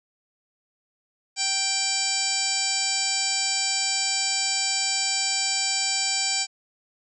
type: harmonic tone with a mistuned harmonic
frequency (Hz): 784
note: G5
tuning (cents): 0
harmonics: 1 / 2 / 3 / 4 / 5 / 6 / 7 / 8 / 9 / 10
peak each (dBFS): -35 / -39 / -31 / -35 / -36 / -28 / -31 / -40 / -29 / -30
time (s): 1.36-6.47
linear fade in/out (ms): 50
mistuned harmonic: 1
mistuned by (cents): -20
effects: none